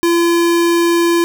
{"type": "tone", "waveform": "square", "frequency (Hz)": 340.6, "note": "F4", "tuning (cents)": -43, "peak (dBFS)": -11, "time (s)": [0.03, 1.24], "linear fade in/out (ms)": 0, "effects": []}